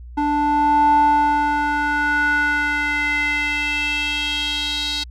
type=tone with band-pass filter sweep; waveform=square; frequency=293.7 Hz; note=D4; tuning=in tune; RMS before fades=-19 dBFS; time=0.17-5.04 s; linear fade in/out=10 ms; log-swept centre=660 to 4100 Hz; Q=4.3; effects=added 60 Hz sine -34 dBFS peak until 5.1 s